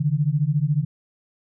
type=beating tone pair; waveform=sine; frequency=141.1 / 155.1 Hz; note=C#3 / D#3; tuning=+31 / -5 cents; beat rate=14 Hz; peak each=-21 dBFS; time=0-0.85 s; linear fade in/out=10 ms; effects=none